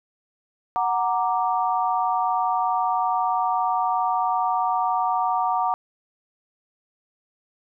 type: chord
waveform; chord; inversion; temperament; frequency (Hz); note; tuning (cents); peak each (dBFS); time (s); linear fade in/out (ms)
sine; Gb augmented; none; equal; 740 / 932.3 / 1174.7; Gb5 / Bb5 / D6; 0 / 0 / 0; -23 / -24 / -26; 0.76-5.74; 0
effects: none